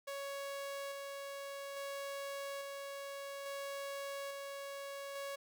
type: tone with tremolo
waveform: sawtooth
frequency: 557 Hz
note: C#5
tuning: 8 cents sharp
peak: -37 dBFS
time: 0.07-5.36 s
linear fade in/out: 10 ms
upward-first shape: square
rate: 0.59 Hz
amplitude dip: 25%
effects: none